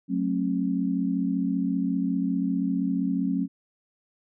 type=chord; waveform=sine; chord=F# minor; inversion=none; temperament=equal with one note detuned; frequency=185 / 220 / 270.4 Hz; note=F#3 / A3 / C#4; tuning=0 / 0 / -43 cents; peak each=-27 / -30 / -26 dBFS; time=0.08-3.48 s; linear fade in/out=50 ms; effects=none